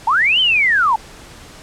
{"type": "linear two-way sweep", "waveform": "sine", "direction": "up then down", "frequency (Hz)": [830.6, 3136, 830.6], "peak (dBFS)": -11, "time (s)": [0.07, 0.96], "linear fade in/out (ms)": 5, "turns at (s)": 0.4, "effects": ["pink hiss -39 dBFS RMS until 1.62 s", "low-pass 9000 Hz 12 dB/octave"]}